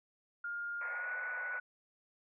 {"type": "tone with pitch glide", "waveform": "sine", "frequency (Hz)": [1412, 1477.1], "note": ["F6", "F#6"], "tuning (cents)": [19, -3], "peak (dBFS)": -37, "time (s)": [0.44, 1.6], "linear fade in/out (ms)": 5, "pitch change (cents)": 78, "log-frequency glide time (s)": [0.84, 1.12]}
{"type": "band-pass noise", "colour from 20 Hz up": "white", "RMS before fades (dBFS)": -47, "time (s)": [0.81, 1.59], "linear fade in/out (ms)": 2, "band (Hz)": [490, 2300], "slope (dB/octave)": 96}
{"effects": []}